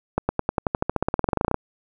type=accelerating click train; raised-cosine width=1 ms; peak=-6 dBFS; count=23; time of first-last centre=0.18-1.543 s; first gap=110 ms; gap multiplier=0.94; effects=none